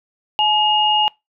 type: tone pair together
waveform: sine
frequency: 850.2 / 2854 Hz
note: G#5 / F7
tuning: +40 / +37 cents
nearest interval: octave + major sixth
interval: 2097 cents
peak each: -16 dBFS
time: 0.39-1.08 s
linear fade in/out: 0 ms
effects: noise-tail reverb RT60 0.2 s tail -23 dB re dry